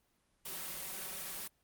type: noise with comb filter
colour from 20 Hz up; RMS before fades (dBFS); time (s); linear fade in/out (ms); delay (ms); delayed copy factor
white; -42; 0.45-1.48; 10; 5.3; +0.95
effects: pink hiss -75 dBFS RMS until 1.63 s + Opus 24 kbps